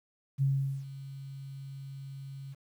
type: tone with ADSR envelope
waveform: sine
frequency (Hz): 136.7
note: C#3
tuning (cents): -24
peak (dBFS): -23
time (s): 0.38-2.55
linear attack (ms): 39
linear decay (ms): 420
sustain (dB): -17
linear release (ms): 27
effects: 10-bit